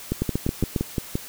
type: two click trains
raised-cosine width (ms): 3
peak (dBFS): -10 / -9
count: 7 / 5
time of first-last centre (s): 0.12-1.154 / 0.22-0.762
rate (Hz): 5.8 / 7.38
effects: white hiss -40 dBFS RMS until 1.28 s